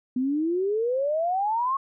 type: exponential sweep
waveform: sine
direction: up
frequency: 246.8 to 1110 Hz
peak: -22 dBFS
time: 0.16-1.77 s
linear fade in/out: 5 ms
effects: none